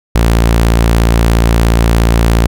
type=tone; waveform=sawtooth; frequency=57 Hz; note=A#1; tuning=38 cents flat; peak=-3 dBFS; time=0.15-2.47 s; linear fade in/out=5 ms; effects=none